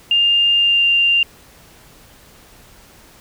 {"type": "tone with pitch glide", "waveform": "sine", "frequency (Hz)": [2806, 2788], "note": ["F7", "F7"], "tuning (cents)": [8, -4], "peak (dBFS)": -11, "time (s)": [0.11, 1.23], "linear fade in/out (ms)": 2, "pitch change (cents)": -12, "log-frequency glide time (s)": [0.57, 0.85], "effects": ["pink hiss -46 dBFS RMS until 3.2 s"]}